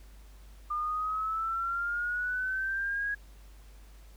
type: exponential sweep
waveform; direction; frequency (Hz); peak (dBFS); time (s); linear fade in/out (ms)
sine; up; 1202 to 1661.2; -29; 0.7-3.15; 10
effects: added 50 Hz sine -49 dBFS peak until 4.16 s + pink hiss -61 dBFS RMS until 4.16 s